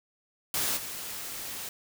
white noise with level steps, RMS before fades -29 / -38 dBFS, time 0.54-1.69 s, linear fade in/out 2 ms, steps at 0.76 s, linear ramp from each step 20 ms, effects none

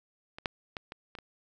clicks, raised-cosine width 0.3 ms, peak -26 / -13 / -20 / -25 / -26 / -28 dBFS, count 6, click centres 0.385 / 0.458 / 0.768 / 0.921 / 1.152 / 1.187 s, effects none

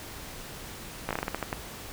slowing click train, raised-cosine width 0.5 ms, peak -14 dBFS, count 10, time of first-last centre 1.09-1.529 s, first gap 17 ms, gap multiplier 1.25, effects pink hiss -42 dBFS RMS until 1.92 s

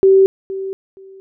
sine tone with echo, 385.4 Hz, G4, 29 cents flat, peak -6 dBFS, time 0.03-0.26 s, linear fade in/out 0 ms, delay 470 ms, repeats 2, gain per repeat -15 dB, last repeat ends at 1.2 s, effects none

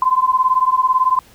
sine beating tone pair, 1020 / 1038 Hz, C6 / C6, -44 / -14 cents, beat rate 18 Hz, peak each -15 dBFS, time 0.02-1.19 s, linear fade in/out 2 ms, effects pink hiss -48 dBFS RMS until 1.34 s

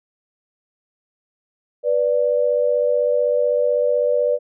sine tone pair together, 491.4 / 587.3 Hz, B4 / D5, -9 / 0 cents, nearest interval minor third, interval 309 cents, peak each -18 dBFS, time 1.83-4.39 s, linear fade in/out 50 ms, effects none

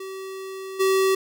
square tone with level steps, 383.1 Hz, G4, 40 cents flat, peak -33 / -18 dBFS, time 0-1.15 s, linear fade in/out 5 ms, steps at 0.79 s, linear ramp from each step 20 ms, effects none

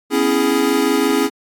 square chord, C# minor seventh, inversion third, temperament equal with one note detuned, 251.3 / 277.2 / 329.6 / 415.3 Hz, B3 / C#4 / E4 / G#4, +30 / 0 / 0 / 0 cents, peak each -23 / -19 / -21 / -19 dBFS, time 0.1-1.3 s, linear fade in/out 50 ms, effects AAC 64 kbps

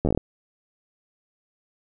slowing click train, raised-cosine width 2 ms, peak -9 dBFS, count 8, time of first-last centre 0.05-0.176 s, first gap 11 ms, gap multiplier 1.16, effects none

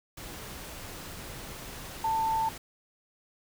sine tone in noise, 890 Hz, A5, 20 cents sharp, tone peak -25 dBFS, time 2.04-2.49 s, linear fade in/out 5 ms, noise pink, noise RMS -42 dBFS, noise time 0.17-2.58 s, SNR +14 dB, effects none

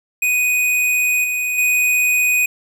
square tone with level steps, 2489 Hz, D#7, in tune, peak -15 / -19 / -14 dBFS, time 0.22-2.46 s, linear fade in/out 5 ms, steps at 1.24 / 1.58 s, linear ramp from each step 2 ms, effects none

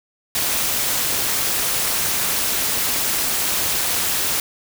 white noise with amplitude modulation, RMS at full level -18 dBFS, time 0.35-4.4 s, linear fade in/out 2 ms, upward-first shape sine, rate 238 Hz, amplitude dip 60%, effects none

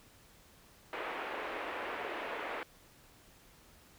pink band-pass noise, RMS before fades -40 dBFS, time 0.93-2.63 s, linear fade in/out 0 ms, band 370 to 2600 Hz, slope 24 dB/octave, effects pink hiss -61 dBFS RMS until 3.98 s

